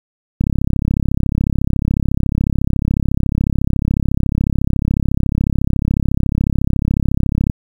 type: click train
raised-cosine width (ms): 5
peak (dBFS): -3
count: 242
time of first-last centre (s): 0.41-7.498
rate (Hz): 34
effects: 7-bit